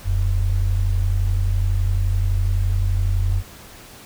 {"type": "tone pair together", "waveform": "sine", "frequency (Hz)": [40.71, 92.5], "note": ["E1", "F#2"], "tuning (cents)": [-21, 0], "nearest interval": "octave + major second", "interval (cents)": 1421, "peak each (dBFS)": -19, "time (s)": [0.04, 3.43], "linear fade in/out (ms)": 50, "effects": ["pink hiss -42 dBFS RMS until 4.05 s"]}